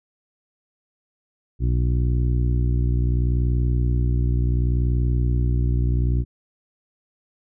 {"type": "harmonic tone", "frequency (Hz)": 60.7, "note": "B1", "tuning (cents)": -29, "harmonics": [1, 2, 3, 4, 5, 6], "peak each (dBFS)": [-19, -22, -35, -35, -34, -38], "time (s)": [1.59, 6.25], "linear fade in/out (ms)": 50, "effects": []}